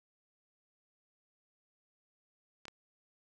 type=clicks; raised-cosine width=0.2 ms; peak=-28 dBFS; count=2; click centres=2.654 / 2.682 s; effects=none